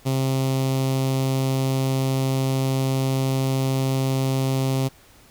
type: tone with notch filter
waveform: sawtooth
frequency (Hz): 133.1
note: C3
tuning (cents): +30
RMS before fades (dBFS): -22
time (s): 0.05-4.89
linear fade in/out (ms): 20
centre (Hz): 1600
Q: 1
effects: pink hiss -52 dBFS RMS until 5.3 s